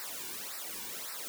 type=noise with flanger; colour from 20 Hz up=white; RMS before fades=-41 dBFS; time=0-1.28 s; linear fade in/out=0 ms; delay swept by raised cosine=0.3 to 1.6 ms; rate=1.8 Hz; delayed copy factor=-1; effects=none